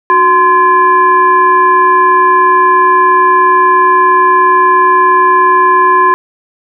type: tone with frequency modulation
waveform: sine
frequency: 1035 Hz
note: C6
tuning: 19 cents flat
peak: -4 dBFS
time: 0.1-6.14 s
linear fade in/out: 0 ms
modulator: 667 Hz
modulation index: 0.66
effects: none